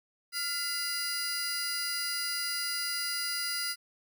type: tone cluster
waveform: sawtooth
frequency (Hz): 1402 / 2018 / 4872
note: F6 / B6 / D#8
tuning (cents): +6 / +37 / -37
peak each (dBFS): -34 / -35 / -30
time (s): 0.32-3.76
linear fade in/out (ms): 50
effects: none